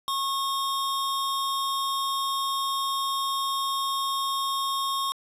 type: tone pair together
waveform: square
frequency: 1090 / 3675 Hz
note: C#6 / A#7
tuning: -29 / -25 cents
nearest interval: octave + major sixth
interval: 2104 cents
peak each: -27 / -33 dBFS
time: 0.08-5.12 s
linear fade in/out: 0 ms
effects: resampled to 32000 Hz + 9-bit